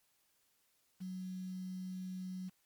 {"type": "tone with quantisation", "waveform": "sine", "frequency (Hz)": 185.3, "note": "F#3", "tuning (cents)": 3, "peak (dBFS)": -40, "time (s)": [1, 2.5], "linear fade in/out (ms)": 20, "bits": 10, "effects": ["white hiss -75 dBFS RMS until 2.65 s", "MP3 96 kbps"]}